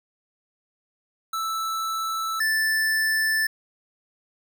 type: tone pair in turn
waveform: square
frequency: 1318.5 / 1760 Hz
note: E6 / A6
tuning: 0 / 0 cents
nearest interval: perfect fourth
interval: 500 cents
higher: second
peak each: -26 / -21 dBFS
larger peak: second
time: 1.33-2.4 / 2.4-3.47 s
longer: neither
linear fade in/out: 5 ms
effects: none